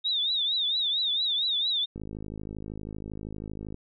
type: tone with vibrato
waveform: sine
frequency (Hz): 3688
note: A#7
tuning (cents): -19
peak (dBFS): -24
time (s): 0.04-1.86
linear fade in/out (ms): 20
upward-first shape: triangle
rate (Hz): 4.4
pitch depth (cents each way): 140
type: click train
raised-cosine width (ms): 3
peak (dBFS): -25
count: 95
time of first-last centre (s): 1.96-3.744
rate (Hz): 52.7
effects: none